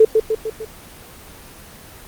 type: tone with echo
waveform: sine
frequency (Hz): 440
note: A4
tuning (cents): 0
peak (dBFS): -5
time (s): 0-0.05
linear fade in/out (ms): 5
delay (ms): 150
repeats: 4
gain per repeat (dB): -5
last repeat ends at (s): 0.65
effects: pink hiss -40 dBFS RMS until 2.07 s + Opus 24 kbps